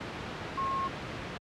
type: tone in noise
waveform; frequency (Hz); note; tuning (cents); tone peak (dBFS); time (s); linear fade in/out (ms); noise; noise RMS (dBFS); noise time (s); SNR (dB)
sine; 1079; C#6; -47; -29; 0.57-0.88; 10; pink; -37; 0-1.38; +5
effects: high-pass 80 Hz 12 dB/octave + low-pass 3000 Hz 12 dB/octave